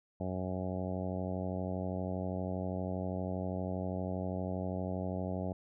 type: harmonic tone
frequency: 92.5 Hz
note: F#2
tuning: in tune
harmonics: 1 / 2 / 3 / 4 / 5 / 6 / 7 / 8 / 9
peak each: -39 / -38 / -43 / -46 / -46 / -44 / -43 / -49 / -51 dBFS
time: 0.2-5.53 s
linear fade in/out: 5 ms
effects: none